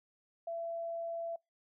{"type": "tone", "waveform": "sine", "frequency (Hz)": 671, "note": "E5", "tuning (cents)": 31, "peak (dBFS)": -36, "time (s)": [0.47, 1.36], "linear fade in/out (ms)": 5, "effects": ["noise-tail reverb RT60 0.2 s tail -26 dB re dry"]}